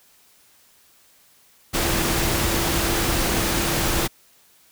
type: tone in noise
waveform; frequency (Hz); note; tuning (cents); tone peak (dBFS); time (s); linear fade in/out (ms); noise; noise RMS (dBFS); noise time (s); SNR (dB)
sine; 337.1; E4; +39; -30; 1.73-4.08; 20; pink; -22; 1.73-4.08; -11
effects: white hiss -56 dBFS RMS until 4.71 s